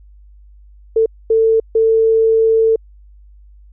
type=tone bursts at uneven times; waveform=sine; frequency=447.1 Hz; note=A4; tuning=28 cents sharp; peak=-9 dBFS; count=3; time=0.96-1.06 / 1.3-1.6 / 1.75-2.76 s; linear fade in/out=5 ms; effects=added 50 Hz sine -40 dBFS peak until 3.72 s